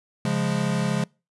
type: chord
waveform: square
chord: Db major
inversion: none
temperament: equal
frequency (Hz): 138.59 / 174.61 / 207.7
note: Db3 / F3 / Ab3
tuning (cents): 0 / 0 / 0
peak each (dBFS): -27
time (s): 0.25-1.04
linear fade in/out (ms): 2
effects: noise-tail reverb RT60 0.3 s tail -26 dB re dry + resampled to 24000 Hz